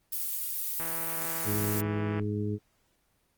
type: noise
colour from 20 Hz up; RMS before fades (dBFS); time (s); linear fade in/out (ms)
violet; -32; 0.12-1.81; 5
type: click train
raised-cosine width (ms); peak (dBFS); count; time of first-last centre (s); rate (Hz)
0.5; -24; 230; 0.8-2.196; 164
type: harmonic tone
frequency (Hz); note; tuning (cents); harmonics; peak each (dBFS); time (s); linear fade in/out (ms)
104.4; G#2; +10; 1 / 2 / 3 / 4; -31 / -34 / -36 / -36; 1.44-2.59; 50
effects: pink hiss -71 dBFS RMS until 3.37 s + Opus 24 kbps